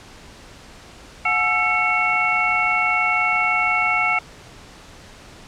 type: tone cluster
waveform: sine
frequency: 727 / 853 / 1334 / 2208 / 2727 Hz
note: F#5 / G#5 / E6 / C#7 / F7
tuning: -31 / +46 / +20 / -7 / -42 cents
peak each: -25 / -28 / -23 / -19 / -26 dBFS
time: 1.25-4.19 s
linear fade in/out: 5 ms
effects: pink hiss -43 dBFS RMS until 5.47 s + low-pass 7000 Hz 12 dB/octave